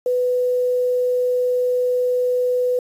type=tone with quantisation; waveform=sine; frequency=497.3 Hz; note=B4; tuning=12 cents sharp; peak=-16 dBFS; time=0.06-2.79 s; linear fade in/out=2 ms; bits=7; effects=resampled to 32000 Hz